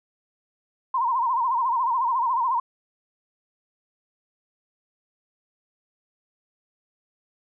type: tone with vibrato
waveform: sine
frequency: 987.8 Hz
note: B5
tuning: in tune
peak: -20 dBFS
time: 0.94-2.6 s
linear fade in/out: 5 ms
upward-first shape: sine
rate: 14 Hz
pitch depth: 130 cents each way
effects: none

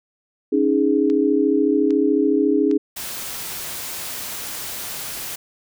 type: chord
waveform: sine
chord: C# suspended second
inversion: none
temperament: equal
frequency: 277.2 / 311.1 / 415.3 Hz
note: C#4 / D#4 / G#4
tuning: 0 / 0 / 0 cents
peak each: -19 dBFS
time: 0.52-2.78 s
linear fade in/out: 10 ms
type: click train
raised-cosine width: 0.2 ms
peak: -21 dBFS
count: 5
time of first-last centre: 1.1-4.326 s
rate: 1.24 Hz
type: noise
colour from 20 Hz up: white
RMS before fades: -30 dBFS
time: 2.96-5.36 s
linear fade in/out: 10 ms
effects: none

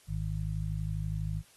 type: harmonic tone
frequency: 52.3 Hz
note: G#1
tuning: 13 cents sharp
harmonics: 1 / 2 / 3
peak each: -35 / -35 / -35 dBFS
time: 0.07-1.43 s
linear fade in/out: 50 ms
effects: white hiss -61 dBFS RMS until 1.56 s + AAC 32 kbps

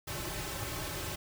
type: noise with comb filter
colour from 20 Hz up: pink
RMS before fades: -38 dBFS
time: 0.07-1.16 s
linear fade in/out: 10 ms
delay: 4.2 ms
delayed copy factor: -0.85
effects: none

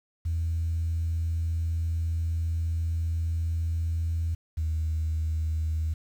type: tone pair in turn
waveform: sine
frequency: 82.6 / 79.43 Hz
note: E2 / D#2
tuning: +4 / +36 cents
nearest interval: minor second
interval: 68 cents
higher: first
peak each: -24 dBFS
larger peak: neither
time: 0.25-4.35 / 4.57-5.94 s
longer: first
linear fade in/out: 10 ms
effects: tanh soft clip ceiling -21 dBFS + 9-bit

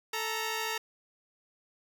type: tone pair together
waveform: 10% pulse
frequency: 440 / 933.5 Hz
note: A4 / A#5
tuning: 0 / +2 cents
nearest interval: octave + minor second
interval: 1302 cents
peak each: -26 dBFS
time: 0.13-0.78 s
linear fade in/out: 5 ms
effects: none

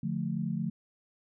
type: chord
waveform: sine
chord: D minor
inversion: none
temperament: just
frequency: 146.83 / 176.2 / 220.2 Hz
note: D3 / F3 / A3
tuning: 0 / +16 / +2 cents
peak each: -35 / -33 / -34 dBFS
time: 0.03-0.7 s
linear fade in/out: 5 ms
effects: none

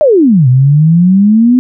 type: exponential two-way sweep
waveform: sine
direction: down then up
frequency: 640 to 123.47 to 256.2 Hz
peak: -3 dBFS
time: 0.01-1.59 s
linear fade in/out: 0 ms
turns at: 0.48 s
effects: none

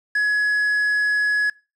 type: tone with quantisation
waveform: triangle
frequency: 1686 Hz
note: G#6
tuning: 26 cents sharp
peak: -15 dBFS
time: 0.15-1.5 s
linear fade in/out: 5 ms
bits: 7
effects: noise-tail reverb RT60 0.3 s tail -23 dB re dry + low-pass 8000 Hz 12 dB/octave

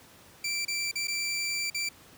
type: tone with dropouts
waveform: 20% pulse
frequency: 2342 Hz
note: D7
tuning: 5 cents flat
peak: -24 dBFS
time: 0.44-1.89 s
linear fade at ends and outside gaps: 5 ms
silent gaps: 0.651-0.68 / 0.914-0.955 / 1.073-1.08 / 1.701-1.745 s
effects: pink hiss -54 dBFS RMS until 2.17 s + high-pass 80 Hz 12 dB/octave

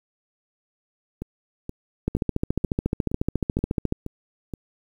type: two click trains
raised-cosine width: 3 ms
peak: -9 / -18 dBFS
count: 27 / 8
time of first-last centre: 2.08-3.924 / 1.22-4.538 s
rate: 14.1 / 2.11 Hz
effects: 8-bit

